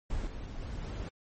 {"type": "noise with level steps", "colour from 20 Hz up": "brown", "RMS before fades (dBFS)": [-35, -40, -38, -36], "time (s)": [0.1, 1.09], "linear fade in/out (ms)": 5, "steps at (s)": [0.27, 0.6, 0.82], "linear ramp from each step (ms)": 2, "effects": ["MP3 32 kbps"]}